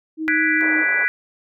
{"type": "tone with vibrato", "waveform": "sine", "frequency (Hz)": 314, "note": "D#4", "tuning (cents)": 16, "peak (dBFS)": -22, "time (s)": [0.17, 0.85], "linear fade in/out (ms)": 50, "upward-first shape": "triangle", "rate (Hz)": 4.8, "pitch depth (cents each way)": 15}
{"type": "chord", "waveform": "sine", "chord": "G# half-diminished seventh", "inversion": "third", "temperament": "equal", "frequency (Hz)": [1480, 1661.2, 1975.5, 2349], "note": ["F#6", "G#6", "B6", "D7"], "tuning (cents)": [0, 0, 0, 0], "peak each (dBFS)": [-22, -23, -19, -25], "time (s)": [0.28, 1.08], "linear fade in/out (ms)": 0}
{"type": "band-pass noise", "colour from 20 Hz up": "pink", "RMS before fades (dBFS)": -34, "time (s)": [0.61, 1.05], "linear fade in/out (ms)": 0, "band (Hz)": [380, 1400], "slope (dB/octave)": 24}
{"effects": []}